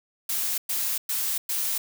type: noise bursts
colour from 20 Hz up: blue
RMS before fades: -27 dBFS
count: 4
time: 0.29-1.78 s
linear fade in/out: 5 ms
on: 290 ms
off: 110 ms
effects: none